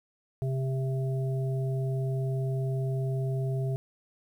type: harmonic tone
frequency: 132.5 Hz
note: C3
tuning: 22 cents sharp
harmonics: 1 / 3 / 5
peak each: -27 / -37 / -41 dBFS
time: 0.42-3.76 s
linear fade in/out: 0 ms
effects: 10-bit